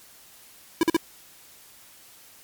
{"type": "tone bursts", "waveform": "square", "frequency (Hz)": 329.6, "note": "E4", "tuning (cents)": 0, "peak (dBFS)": -17, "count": 3, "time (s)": [0.81, 0.966], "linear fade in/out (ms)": 2, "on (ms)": 22, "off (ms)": 45, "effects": ["white hiss -51 dBFS RMS until 2.43 s", "MP3 96 kbps"]}